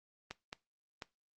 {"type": "clicks", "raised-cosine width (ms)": 0.2, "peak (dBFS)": -24, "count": 3, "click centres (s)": [0.31, 0.529, 1.022], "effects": ["noise-tail reverb RT60 0.2 s tail -18 dB re dry", "Opus 32 kbps"]}